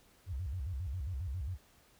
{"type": "tone with vibrato", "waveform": "sine", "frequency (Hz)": 77.78, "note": "D#2", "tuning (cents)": 0, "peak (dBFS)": -35, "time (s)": [0.26, 1.58], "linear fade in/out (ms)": 50, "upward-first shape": "square", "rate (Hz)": 7.4, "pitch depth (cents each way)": 290, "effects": ["pink hiss -65 dBFS RMS until 1.99 s"]}